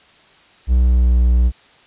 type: tone with pitch glide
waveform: triangle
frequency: 62 to 60.65 Hz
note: B1 to B1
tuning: +7 to -31 cents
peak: -8 dBFS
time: 0.67-1.52 s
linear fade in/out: 50 ms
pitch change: -38 cents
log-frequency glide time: 0.82-1.16 s
effects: white hiss -49 dBFS RMS until 1.86 s + resampled to 8000 Hz